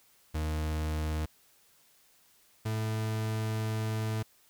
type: tone pair in turn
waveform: 40% pulse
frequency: 77.5 / 109.6 Hz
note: D#2 / A2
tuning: -6 / -6 cents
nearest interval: tritone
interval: 600 cents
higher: second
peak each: -29 / -29 dBFS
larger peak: neither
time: 0.34-1.26 / 2.65-4.23 s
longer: second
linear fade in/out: 10 ms
effects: white hiss -64 dBFS RMS until 4.49 s